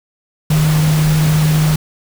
sine tone in noise, 154.2 Hz, D#3, 15 cents flat, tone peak -10 dBFS, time 0.5-1.76 s, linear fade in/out 5 ms, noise pink, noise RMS -22 dBFS, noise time 0.5-1.76 s, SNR +9 dB, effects none

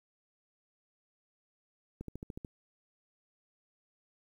click train, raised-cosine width 3 ms, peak -28 dBFS, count 7, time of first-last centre 2.01-2.448 s, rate 13.7 Hz, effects 10-bit

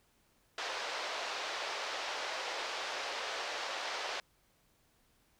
pink band-pass noise, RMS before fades -39 dBFS, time 0.58-4.2 s, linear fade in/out 2 ms, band 510 to 5400 Hz, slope 24 dB/octave, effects pink hiss -71 dBFS RMS until 5.39 s

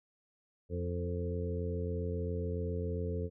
harmonic tone with a mistuned harmonic, 87.31 Hz, F2, in tune, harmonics 1 / 2 / 3 / 4 / 5 / 6, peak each -35 / -41 / -45 / -48 / -39 / -45 dBFS, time 0.69-3.3 s, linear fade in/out 50 ms, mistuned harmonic 5, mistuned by +17 cents, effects none

